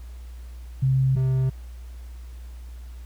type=tone pair in turn; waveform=sine / triangle; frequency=132.5 / 130.9 Hz; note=C3 / C3; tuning=+22 / +1 cents; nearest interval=unison; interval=21 cents; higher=first; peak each=-17 dBFS; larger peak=neither; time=0.82-1.16 / 1.16-1.5 s; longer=neither; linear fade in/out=10 ms; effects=added 60 Hz sine -36 dBFS peak until 3.05 s + pink hiss -56 dBFS RMS until 3.05 s